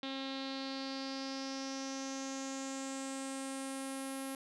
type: tone with low-pass filter sweep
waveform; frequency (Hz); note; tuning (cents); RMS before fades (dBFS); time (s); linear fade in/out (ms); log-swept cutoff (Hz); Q
sawtooth; 269; C4; +48; -41; 0.03-4.35; 2; 3700 to 11000; 5.1
effects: none